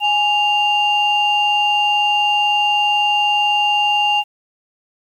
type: tone pair together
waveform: sine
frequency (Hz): 830.1 / 2792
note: G#5 / F7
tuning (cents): -1 / -1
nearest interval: octave + major sixth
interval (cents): 2100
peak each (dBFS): -15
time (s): 0-4.24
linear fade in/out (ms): 50
effects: tanh soft clip ceiling -7 dBFS + 8-bit